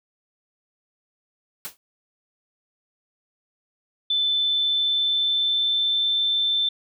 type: noise with exponential decay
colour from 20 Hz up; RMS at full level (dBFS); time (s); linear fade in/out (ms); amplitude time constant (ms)
white; -29; 1.65-1.77; 0; 26
type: tone with pitch glide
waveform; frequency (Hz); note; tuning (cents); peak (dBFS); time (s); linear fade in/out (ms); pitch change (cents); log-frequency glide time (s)
sine; 3520 to 3547; A7 to A7; 0 to +13; -19; 4.1-6.69; 5; +13; 4.25-6.13
effects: none